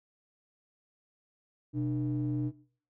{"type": "ring-modulated tone", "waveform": "triangle", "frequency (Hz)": 87.31, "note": "F2", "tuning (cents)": 0, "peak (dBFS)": -23, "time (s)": [1.73, 2.52], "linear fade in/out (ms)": 50, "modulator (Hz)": 213, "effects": ["noise-tail reverb RT60 0.5 s tail -21 dB re dry", "tanh soft clip ceiling -19 dBFS"]}